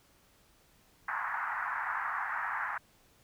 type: band-pass noise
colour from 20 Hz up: white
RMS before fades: -35 dBFS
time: 1.08-2.78 s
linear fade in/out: 5 ms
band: 820 to 1800 Hz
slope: 48 dB/octave
effects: pink hiss -65 dBFS RMS until 3.23 s